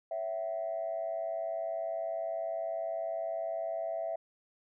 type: tone with amplitude modulation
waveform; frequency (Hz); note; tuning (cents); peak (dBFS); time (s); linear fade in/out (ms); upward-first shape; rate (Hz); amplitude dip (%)
sine; 660; E5; +2; -28; 0.11-4.16; 5; sine; 100; 85
effects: tanh soft clip ceiling -25 dBFS